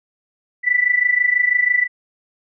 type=tone with amplitude modulation; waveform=sine; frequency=1975.5 Hz; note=B6; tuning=in tune; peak=-10 dBFS; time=0.63-1.88 s; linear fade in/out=50 ms; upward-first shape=sine; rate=26.1 Hz; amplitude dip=80%; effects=none

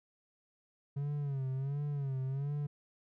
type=tone with vibrato; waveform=triangle; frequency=138.59 Hz; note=C#3; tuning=in tune; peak=-31 dBFS; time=0.96-2.67 s; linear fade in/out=10 ms; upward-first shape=sine; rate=1.4 Hz; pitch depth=96 cents each way; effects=none

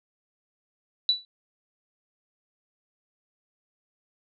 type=tone with exponential decay; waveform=sine; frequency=3951 Hz; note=B7; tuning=in tune; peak=-15 dBFS; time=1.09-1.25 s; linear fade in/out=1 ms; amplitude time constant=34 ms; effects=none

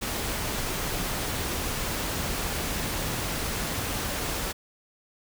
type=noise; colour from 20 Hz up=pink; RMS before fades=-30 dBFS; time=0.01-4.53 s; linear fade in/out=20 ms; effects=none

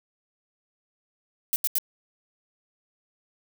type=noise bursts; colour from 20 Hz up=violet; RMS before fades=-24 dBFS; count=3; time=1.53-1.784 s; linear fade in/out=0 ms; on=30 ms; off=82 ms; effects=none

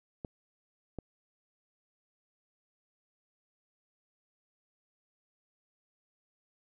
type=clicks; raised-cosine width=2 ms; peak=-25 dBFS; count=2; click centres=0.248 / 0.987 s; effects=none

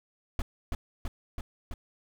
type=noise with echo; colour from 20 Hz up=brown; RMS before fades=-28 dBFS; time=0.39-0.42 s; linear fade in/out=2 ms; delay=330 ms; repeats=4; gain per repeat=-2 dB; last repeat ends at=1.74 s; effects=none

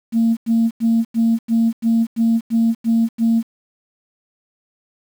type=tone bursts; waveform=sine; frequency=228.2 Hz; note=A#3; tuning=37 cents flat; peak=-11 dBFS; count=10; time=0.12-3.43 s; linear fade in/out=50 ms; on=250 ms; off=90 ms; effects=tanh soft clip ceiling -8 dBFS + 7-bit

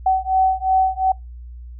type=beating tone pair; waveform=sine; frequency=756 / 758.8 Hz; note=F#5 / F#5; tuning=+37 / +43 cents; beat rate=2.8 Hz; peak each=-18 dBFS; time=0.06-1.12 s; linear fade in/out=5 ms; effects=noise-tail reverb RT60 0.2 s tail -25 dB re dry + added 60 Hz sine -33 dBFS peak until 1.79 s

